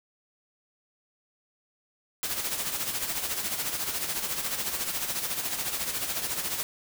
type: noise with tremolo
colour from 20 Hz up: white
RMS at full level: -29 dBFS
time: 2.23-6.63 s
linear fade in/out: 0 ms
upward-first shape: sine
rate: 14 Hz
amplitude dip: 55%
effects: none